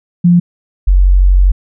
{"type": "tone pair in turn", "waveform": "sine", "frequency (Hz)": [174.61, 46.25], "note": ["F3", "F#1"], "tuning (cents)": [0, 0], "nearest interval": "octave + major seventh", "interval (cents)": 2300, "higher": "first", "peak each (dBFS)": -4, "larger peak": "neither", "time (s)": [[0.24, 0.4], [0.87, 1.52]], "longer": "second", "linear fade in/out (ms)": 10, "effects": []}